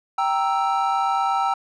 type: chord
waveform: triangle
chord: E diminished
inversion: first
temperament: equal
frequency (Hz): 784 / 932.3 / 1318.5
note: G5 / Bb5 / E6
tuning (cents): 0 / 0 / 0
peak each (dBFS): -20 / -23 / -22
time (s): 0.18-1.54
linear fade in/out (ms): 5
effects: resampled to 22050 Hz